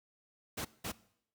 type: noise bursts at uneven times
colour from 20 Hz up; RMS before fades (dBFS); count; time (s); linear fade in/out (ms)
pink; -38; 2; 0.57-0.65 / 0.84-0.92; 10
effects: noise-tail reverb RT60 0.7 s tail -20 dB re dry + high-pass 80 Hz 12 dB/octave